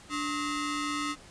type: ring-modulated tone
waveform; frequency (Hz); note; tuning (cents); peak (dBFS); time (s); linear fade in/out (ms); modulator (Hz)
sawtooth; 784; G5; 0; -23; 0.09-1.16; 50; 492
effects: pink hiss -52 dBFS RMS until 1.3 s + resampled to 22050 Hz